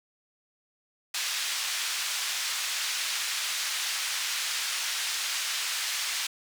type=band-pass noise; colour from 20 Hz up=white; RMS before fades=-31 dBFS; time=1.14-6.27 s; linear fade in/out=5 ms; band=1500 to 6000 Hz; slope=12 dB/octave; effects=none